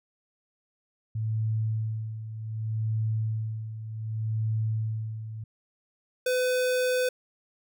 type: tone with tremolo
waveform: sine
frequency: 110 Hz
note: A2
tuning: in tune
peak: -24 dBFS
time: 1.15-5.44 s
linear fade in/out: 5 ms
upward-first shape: sine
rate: 0.66 Hz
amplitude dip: 70%
type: tone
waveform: square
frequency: 504 Hz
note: B4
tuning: 35 cents sharp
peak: -24 dBFS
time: 6.26-7.09 s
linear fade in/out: 5 ms
effects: none